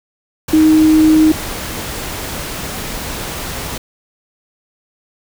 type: tone in noise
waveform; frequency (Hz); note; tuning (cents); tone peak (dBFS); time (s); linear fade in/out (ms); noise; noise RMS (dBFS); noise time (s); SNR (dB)
sine; 312.7; D#4; +9; -6; 0.53-1.32; 5; pink; -24; 0.48-3.78; +15
effects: none